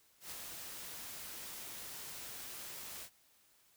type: noise with ADSR envelope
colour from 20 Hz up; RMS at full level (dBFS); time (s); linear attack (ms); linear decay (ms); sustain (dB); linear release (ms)
white; -44; 0.2-3.1; 120; 3; -3; 75
effects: white hiss -69 dBFS RMS until 3.76 s